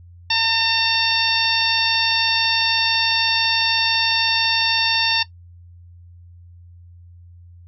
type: harmonic tone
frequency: 906 Hz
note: A#5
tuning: 50 cents flat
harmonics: 1 / 2 / 3 / 4 / 5 / 6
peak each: -24 / -26 / -22 / -22 / -23 / -24 dBFS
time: 0.3-5.23 s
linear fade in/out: 5 ms
effects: noise-tail reverb RT60 0.1 s tail -17 dB re dry + added 87 Hz sine -41 dBFS peak until 7.67 s